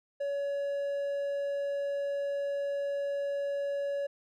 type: tone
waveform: triangle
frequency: 564 Hz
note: C#5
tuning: 30 cents sharp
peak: -28 dBFS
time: 0.2-4.07 s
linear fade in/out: 10 ms
effects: none